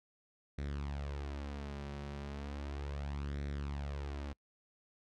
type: tone with flanger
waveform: sawtooth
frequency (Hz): 71.1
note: C#2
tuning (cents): +45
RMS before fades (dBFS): -41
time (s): 0.58-4.33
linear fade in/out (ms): 5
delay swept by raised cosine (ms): 0.51 to 5.31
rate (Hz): 0.35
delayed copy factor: +0.6
effects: noise-tail reverb RT60 0.1 s tail -26 dB re dry + low-pass 5000 Hz 12 dB/octave